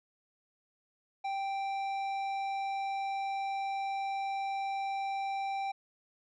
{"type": "tone with tanh clipping", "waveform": "triangle", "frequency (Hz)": 784, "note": "G5", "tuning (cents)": 0, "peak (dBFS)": -34, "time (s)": [1.24, 5.72], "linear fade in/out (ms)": 10, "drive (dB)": 15, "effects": []}